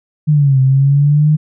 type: linear two-way sweep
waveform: sine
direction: down then up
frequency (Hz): 154.3 to 130.81 to 154.3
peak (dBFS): -7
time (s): 0.27-1.37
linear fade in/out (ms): 20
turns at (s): 0.6
effects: none